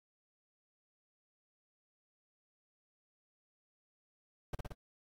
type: noise with echo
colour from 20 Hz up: brown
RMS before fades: -36 dBFS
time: 4.53-4.55 s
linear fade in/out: 5 ms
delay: 58 ms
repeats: 3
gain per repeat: -2 dB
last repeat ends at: 4.724 s
effects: AAC 48 kbps